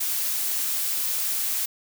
blue noise, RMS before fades -26 dBFS, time 0-1.66 s, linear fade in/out 10 ms, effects none

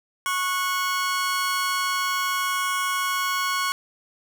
sawtooth tone pair together, 1100 / 1466.8 Hz, C#6 / F#6, -14 / -15 cents, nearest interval perfect fourth, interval 499 cents, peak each -20 / -25 dBFS, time 0.26-3.72 s, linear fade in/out 0 ms, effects none

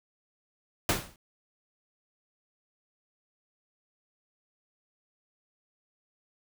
pink noise with exponential decay, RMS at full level -22 dBFS, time 0.89-1.16 s, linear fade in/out 2 ms, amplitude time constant 57 ms, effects none

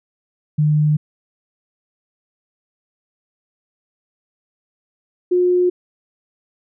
sine tone pair in turn, 151 / 359.1 Hz, D3 / F4, +48 / +48 cents, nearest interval octave + minor third, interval 1500 cents, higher second, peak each -12 dBFS, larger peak neither, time 0.58-0.97 / 5.31-5.7 s, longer neither, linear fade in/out 10 ms, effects none

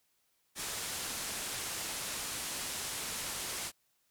white low-pass noise, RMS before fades -39 dBFS, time 0.55-3.72 s, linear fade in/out 50 ms, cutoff 11000 Hz, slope 24 dB/octave, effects white hiss -75 dBFS RMS until 4.1 s

